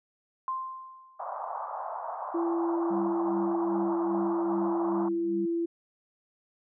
sine tone with exponential decay, 1046.5 Hz, C6, in tune, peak -27 dBFS, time 0.48-1.45 s, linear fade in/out 1 ms, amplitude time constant 210 ms
white band-pass noise, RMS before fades -36 dBFS, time 1.19-5.09 s, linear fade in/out 10 ms, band 630 to 1100 Hz, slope 48 dB/octave
sine tone, 337.3 Hz, E4, 40 cents sharp, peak -26 dBFS, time 2.34-5.66 s, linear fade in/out 10 ms
sine tone with tremolo, 196.9 Hz, G3, 8 cents sharp, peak -32 dBFS, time 2.9-5.46 s, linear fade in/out 10 ms, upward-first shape sine, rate 2.5 Hz, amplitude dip 85%
effects none

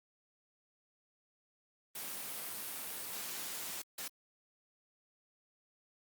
white noise bursts at uneven times, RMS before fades -42 dBFS, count 2, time 1.95-3.82 / 3.98-4.08 s, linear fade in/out 5 ms, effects high-pass 150 Hz 12 dB/octave + Opus 32 kbps

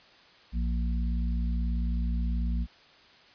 harmonic tone, 58.5 Hz, A#1, 7 cents sharp, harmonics 1 / 3 / 4, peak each -26 / -36 / -38 dBFS, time 0.52-2.67 s, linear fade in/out 50 ms, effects white hiss -56 dBFS RMS until 3.34 s + resampled to 11025 Hz

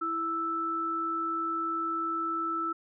sine tone pair together, 329.6 / 1318.5 Hz, E4 / E6, 0 / 0 cents, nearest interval 2 octaves, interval 2400 cents, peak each -36 / -29 dBFS, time 0.01-2.73 s, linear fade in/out 10 ms, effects none

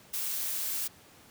blue noise, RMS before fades -33 dBFS, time 0.13-0.88 s, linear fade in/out 10 ms, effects pink hiss -56 dBFS RMS until 1.3 s + high-pass 80 Hz 12 dB/octave

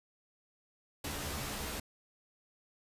pink noise with comb filter, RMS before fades -39 dBFS, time 1.04-1.8 s, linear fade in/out 5 ms, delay 14 ms, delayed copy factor +0.7, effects resampled to 32000 Hz

